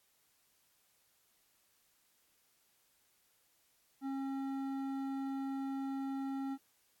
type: tone with hard clipping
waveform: sine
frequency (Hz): 271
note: C#4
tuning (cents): -39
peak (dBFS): -38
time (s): 4.01-6.58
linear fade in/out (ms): 50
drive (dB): 10
effects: white hiss -73 dBFS RMS until 7 s + AAC 64 kbps